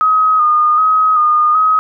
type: tone with vibrato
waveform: sine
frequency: 1244.5 Hz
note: D#6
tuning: in tune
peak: -8 dBFS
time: 0.01-1.79 s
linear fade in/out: 0 ms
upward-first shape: square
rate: 1.3 Hz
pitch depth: 31 cents each way
effects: none